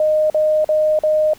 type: tone bursts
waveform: sine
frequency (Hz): 616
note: D#5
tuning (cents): -17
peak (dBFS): -12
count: 4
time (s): 0-1.335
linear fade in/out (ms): 2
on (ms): 300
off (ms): 45
effects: pink hiss -46 dBFS RMS until 1.38 s